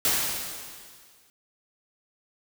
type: noise with exponential decay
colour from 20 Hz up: white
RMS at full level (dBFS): -22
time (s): 0.05-1.3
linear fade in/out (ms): 1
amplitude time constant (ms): 270
effects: none